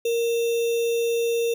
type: tone with sample-and-hold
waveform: sine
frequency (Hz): 466.2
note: A#4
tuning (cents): 0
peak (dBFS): -20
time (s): 0.05-1.54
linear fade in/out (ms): 5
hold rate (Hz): 3150
effects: none